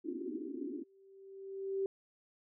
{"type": "band-pass noise", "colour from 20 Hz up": "white", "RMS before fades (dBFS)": -41, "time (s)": [0.04, 0.84], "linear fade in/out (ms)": 20, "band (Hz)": [250, 380], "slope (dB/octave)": 96}
{"type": "tone with exponential growth", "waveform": "sine", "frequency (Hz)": 388.6, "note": "G4", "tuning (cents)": -15, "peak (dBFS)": -30, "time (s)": [0.71, 1.86], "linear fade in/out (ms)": 1, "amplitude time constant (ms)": 250}
{"effects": []}